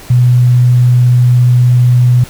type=tone; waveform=sine; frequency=123.47 Hz; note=B2; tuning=in tune; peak=-4 dBFS; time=0.1-2.24 s; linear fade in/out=5 ms; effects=pink hiss -33 dBFS RMS until 2.29 s